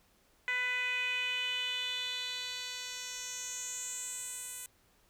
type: tone with band-pass filter sweep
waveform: 10% pulse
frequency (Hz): 498.5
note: B4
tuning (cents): +16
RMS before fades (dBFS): -37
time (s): 0.48-4.66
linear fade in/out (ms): 0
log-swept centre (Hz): 2000 to 9800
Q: 3.8
effects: pink hiss -68 dBFS RMS until 5.09 s